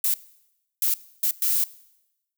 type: noise bursts at uneven times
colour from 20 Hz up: violet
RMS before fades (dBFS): -22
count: 4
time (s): 0.04-0.14 / 0.82-0.94 / 1.23-1.31 / 1.42-1.64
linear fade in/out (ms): 2
effects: noise-tail reverb RT60 0.9 s tail -20 dB re dry